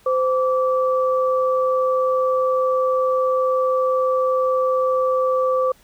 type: tone pair together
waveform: sine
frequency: 515.8 / 1158 Hz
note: C5 / D6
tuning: -25 / -25 cents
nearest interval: octave + major second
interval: 1400 cents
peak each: -17 / -22 dBFS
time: 0.06-5.72 s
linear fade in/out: 5 ms
effects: pink hiss -54 dBFS RMS until 5.83 s